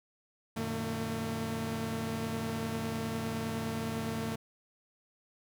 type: tone cluster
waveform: sawtooth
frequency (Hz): 91.6 / 117.4 / 152.5 / 225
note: F#2 / A#2 / D#3 / A3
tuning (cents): -17 / +13 / -34 / +39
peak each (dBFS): -39 / -38 / -37 / -31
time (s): 0.56-4.36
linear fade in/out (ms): 10
effects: none